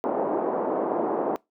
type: band-pass noise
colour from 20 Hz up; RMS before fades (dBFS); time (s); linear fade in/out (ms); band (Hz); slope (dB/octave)
pink; -26; 0.04-1.36; 0; 290 to 880; 24
effects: noise-tail reverb RT60 0.2 s tail -23 dB re dry